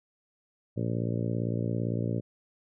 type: harmonic tone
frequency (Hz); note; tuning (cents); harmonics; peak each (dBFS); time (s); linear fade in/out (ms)
57.7; A#1; -17; 2 / 3 / 4 / 5 / 6 / 7 / 8 / 9 / 10; -30 / -34 / -36 / -38 / -40 / -41 / -42 / -43 / -44; 0.76-2.21; 20
effects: none